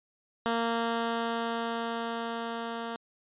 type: tone with level ramp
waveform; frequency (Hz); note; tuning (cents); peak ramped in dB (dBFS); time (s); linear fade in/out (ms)
10% pulse; 231; A#3; -16; -18 to -26; 0.46-2.96; 0
effects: resampled to 8000 Hz